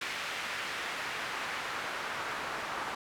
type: noise with band-pass filter sweep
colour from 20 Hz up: pink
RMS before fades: -37 dBFS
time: 0.01-2.95 s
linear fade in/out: 5 ms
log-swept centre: 2100 to 1200 Hz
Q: 1.1
effects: none